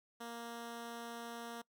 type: tone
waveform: 10% pulse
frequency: 233.8 Hz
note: A#3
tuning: 5 cents sharp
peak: -36 dBFS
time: 0.2-1.62 s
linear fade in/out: 10 ms
effects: noise-tail reverb RT60 0.1 s tail -22 dB re dry